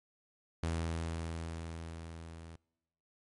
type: tone with level ramp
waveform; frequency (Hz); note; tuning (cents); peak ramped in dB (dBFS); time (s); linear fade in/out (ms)
sawtooth; 82.41; E2; 0; -28 to -44; 0.63-2.56; 0
effects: noise-tail reverb RT60 1.0 s tail -26 dB re dry + MP3 48 kbps